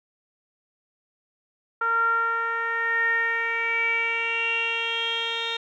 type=tone with low-pass filter sweep; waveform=10% pulse; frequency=460 Hz; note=A#4; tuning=23 cents flat; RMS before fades=-25 dBFS; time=1.81-5.57 s; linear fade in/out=5 ms; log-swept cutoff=1300 to 3700 Hz; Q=8.6; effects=none